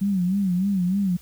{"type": "tone with vibrato", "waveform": "sine", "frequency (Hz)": 189, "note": "F#3", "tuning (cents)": 37, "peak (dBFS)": -19, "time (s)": [0.01, 1.17], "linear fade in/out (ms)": 10, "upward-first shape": "sine", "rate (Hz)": 3.3, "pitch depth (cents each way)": 120, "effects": ["added 60 Hz sine -49 dBFS peak until 1.21 s", "white hiss -52 dBFS RMS until 1.21 s"]}